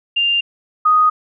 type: tone pair in turn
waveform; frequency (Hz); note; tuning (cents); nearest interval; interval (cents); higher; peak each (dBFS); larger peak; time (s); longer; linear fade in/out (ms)
sine; 2795 / 1245; F7 / D#6; +1 / +1; octave + major second; 1400; first; -13 / -9; second; 0.16-0.41 / 0.85-1.1; neither; 10
effects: none